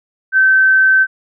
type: tone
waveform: sine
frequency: 1542 Hz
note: G6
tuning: 29 cents flat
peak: -7 dBFS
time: 0.32-1.07 s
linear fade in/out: 50 ms
effects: none